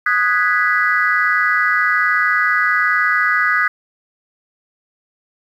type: chord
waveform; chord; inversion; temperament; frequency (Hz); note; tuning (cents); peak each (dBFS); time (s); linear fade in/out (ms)
sine; G# minor seventh; second; equal; 1244.5 / 1480 / 1661.2 / 1975.5; D#6 / F#6 / G#6 / B6; 0 / 0 / 0 / 0; -18; 0.06-3.68; 5
effects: tanh soft clip ceiling -3 dBFS + 8-bit